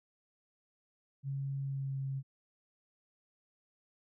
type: tone with pitch glide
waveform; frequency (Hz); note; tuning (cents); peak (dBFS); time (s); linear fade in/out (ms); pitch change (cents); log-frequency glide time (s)
sine; 137.5 to 135.45; C#3 to C#3; -14 to -40; -34; 1.23-2.23; 50; -26; 1.61-1.98
effects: none